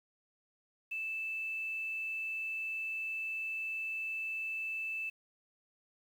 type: tone with quantisation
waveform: sine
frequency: 2637 Hz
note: E7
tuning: in tune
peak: -35 dBFS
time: 0.91-5.1 s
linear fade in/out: 10 ms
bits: 10
effects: none